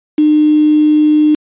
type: tone with quantisation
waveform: sine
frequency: 303.1 Hz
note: D#4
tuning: 45 cents flat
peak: -6 dBFS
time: 0.18-1.35 s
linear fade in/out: 5 ms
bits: 4
effects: resampled to 8000 Hz

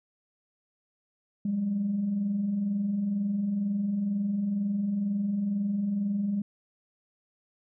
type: tone pair together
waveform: sine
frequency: 180.8 / 202.9 Hz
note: F#3 / G#3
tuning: -40 / -40 cents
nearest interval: major second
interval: 200 cents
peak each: -37 / -25 dBFS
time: 1.45-6.42 s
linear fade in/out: 5 ms
effects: tanh soft clip ceiling -20 dBFS

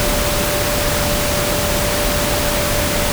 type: tone in noise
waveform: sine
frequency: 587.3 Hz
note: D5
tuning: in tune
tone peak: -22 dBFS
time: 0-3.12 s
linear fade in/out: 0 ms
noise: pink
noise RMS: -18 dBFS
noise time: 0-3.12 s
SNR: -7 dB
effects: none

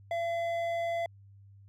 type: tone with hard clipping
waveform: sine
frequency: 678 Hz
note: E5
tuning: 49 cents sharp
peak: -31 dBFS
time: 0.11-1.06 s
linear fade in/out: 2 ms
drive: 8 dB
effects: added 99 Hz sine -52 dBFS peak until 1.68 s

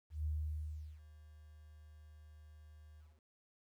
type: tone with ADSR envelope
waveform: sine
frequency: 76.5 Hz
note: D#2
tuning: 29 cents flat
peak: -34 dBFS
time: 0.1-3.22 s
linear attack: 150 ms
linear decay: 740 ms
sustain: -21 dB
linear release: 220 ms
effects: 12-bit

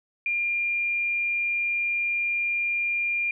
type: tone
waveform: sine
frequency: 2400 Hz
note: D7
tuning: 37 cents sharp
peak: -23 dBFS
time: 0.26-3.31 s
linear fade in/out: 2 ms
effects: none

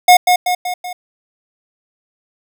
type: tone with echo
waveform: square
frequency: 722 Hz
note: F#5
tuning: 43 cents flat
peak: -4 dBFS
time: 0.08-0.17 s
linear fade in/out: 5 ms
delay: 190 ms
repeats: 4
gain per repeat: -5 dB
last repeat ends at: 0.93 s
effects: none

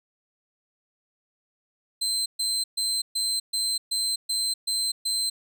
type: tone bursts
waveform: 30% pulse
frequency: 4101 Hz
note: C8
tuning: 36 cents flat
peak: -21 dBFS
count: 9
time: 2.01-5.3 s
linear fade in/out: 10 ms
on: 250 ms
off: 130 ms
effects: none

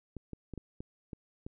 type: clicks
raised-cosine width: 3 ms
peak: -28 dBFS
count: 7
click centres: 0.167 / 0.333 / 0.537 / 0.577 / 0.805 / 1.132 / 1.465 s
effects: none

